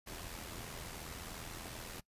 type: noise with amplitude modulation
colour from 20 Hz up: pink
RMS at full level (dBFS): -44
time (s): 0.06-2.01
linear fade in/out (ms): 20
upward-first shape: sine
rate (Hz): 82.8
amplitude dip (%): 50
effects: noise-tail reverb RT60 0.1 s tail -21 dB re dry + resampled to 32000 Hz